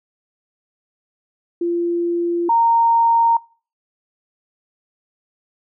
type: tone pair in turn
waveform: sine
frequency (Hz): 344 / 924.8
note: F4 / A#5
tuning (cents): -26 / -14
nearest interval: octave + perfect fourth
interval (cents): 1712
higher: second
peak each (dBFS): -17 / -12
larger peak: second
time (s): 1.61-2.49 / 2.49-3.37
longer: neither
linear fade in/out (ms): 5
effects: noise-tail reverb RT60 0.4 s tail -23 dB re dry